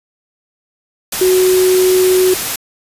sine tone in noise, 370 Hz, F#4, in tune, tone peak -8 dBFS, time 1.21-2.34 s, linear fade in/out 5 ms, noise white, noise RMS -19 dBFS, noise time 1.12-2.56 s, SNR +8 dB, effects resampled to 32000 Hz

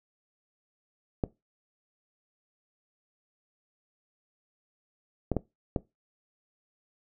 clicks, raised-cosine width 2 ms, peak -13 dBFS, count 4, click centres 1.238 / 5.317 / 5.367 / 5.762 s, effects noise-tail reverb RT60 0.2 s tail -19 dB re dry

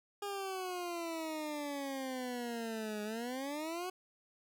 20% pulse exponential two-way sweep, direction down then up, 408.5 to 208.2 to 374.2 Hz, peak -33 dBFS, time 0.22-3.9 s, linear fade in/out 5 ms, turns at 3.03 s, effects none

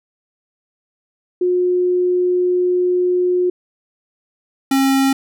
sine / square tone pair in turn, 360 / 270.1 Hz, F#4 / C#4, -47 / -45 cents, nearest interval perfect fourth, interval 498 cents, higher first, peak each -13 dBFS, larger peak neither, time 1.41-3.5 / 4.71-5.13 s, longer first, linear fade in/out 5 ms, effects none

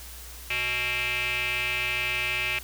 square tone with band-pass filter, 123.47 Hz, B2, in tune, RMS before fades -28 dBFS, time 0.5-2.59 s, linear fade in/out 5 ms, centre 2500 Hz, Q 7, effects added 60 Hz sine -43 dBFS peak until 2.63 s + white hiss -44 dBFS RMS until 2.63 s

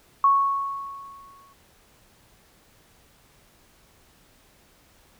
sine tone with exponential decay, 1106 Hz, C#6, 4 cents flat, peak -13 dBFS, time 0.24-1.53 s, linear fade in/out 2 ms, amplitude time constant 280 ms, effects pink hiss -58 dBFS RMS until 5.19 s

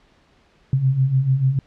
sine beating tone pair, 128 / 134.8 Hz, C3 / C#3, -38 / -48 cents, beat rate 6.8 Hz, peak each -22 / -16 dBFS, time 0.73-1.59 s, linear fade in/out 2 ms, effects pink hiss -57 dBFS RMS until 1.66 s + low-pass 4000 Hz 12 dB/octave

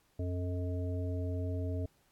harmonic tone with a mistuned harmonic, 90.2 Hz, F#2, 44 cents flat, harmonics 1 / 3 / 5 / 7, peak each -33 / -41 / -44 / -45 dBFS, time 0.19-1.86 s, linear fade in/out 5 ms, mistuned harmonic 5, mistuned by -42 cents, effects pink hiss -71 dBFS RMS until 2.11 s + AAC 64 kbps

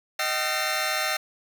20% pulse tone cluster, 623 / 765 / 1354 / 1815 / 2102 Hz, D#5 / G5 / E6 / A#6 / C7, +2 / -42 / +46 / -47 / +7 cents, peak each -26 dBFS, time 0.19-1.17 s, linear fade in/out 5 ms, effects none

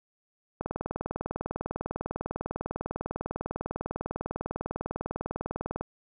click train, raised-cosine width 1 ms, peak -19 dBFS, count 105, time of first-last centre 0.61-5.81 s, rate 20 Hz, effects none

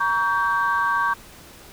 sine chord, G diminished, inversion first, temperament just, 940.8 / 1128.9 / 1568 Hz, Bb5 / Db6 / G6, +16 / +31 / 0 cents, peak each -24 / -21 / -22 dBFS, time 0-1.14 s, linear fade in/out 10 ms, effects tanh soft clip ceiling -11 dBFS + pink hiss -45 dBFS RMS until 1.72 s

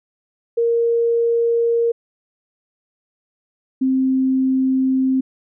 sine tone pair in turn, 466.2 / 262.4 Hz, A#4 / C4, 0 / +5 cents, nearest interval minor seventh, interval 995 cents, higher first, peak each -14 dBFS, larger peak neither, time 0.57-1.92 / 3.81-5.21 s, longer second, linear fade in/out 10 ms, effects none

